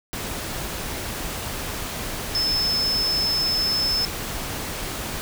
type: tone in noise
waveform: sine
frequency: 5240 Hz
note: E8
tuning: 11 cents flat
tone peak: -20 dBFS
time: 2.35-4.05 s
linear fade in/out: 0 ms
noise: pink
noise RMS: -30 dBFS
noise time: 0.13-5.21 s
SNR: +7 dB
effects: none